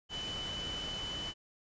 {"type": "tone in noise", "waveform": "sine", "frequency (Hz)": 3004, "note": "F#7", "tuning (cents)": 26, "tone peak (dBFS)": -38, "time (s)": [0.09, 1.34], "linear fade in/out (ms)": 50, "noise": "pink", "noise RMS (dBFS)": -43, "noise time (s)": [0.09, 1.34], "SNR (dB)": 2, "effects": ["resampled to 16000 Hz"]}